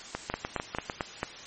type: two click trains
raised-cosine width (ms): 0.5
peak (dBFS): -13 / -15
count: 5 / 6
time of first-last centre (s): 0.34-1.231 / 0.15-0.899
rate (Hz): 4.49 / 6.68
effects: white hiss -44 dBFS RMS until 1.46 s + MP3 32 kbps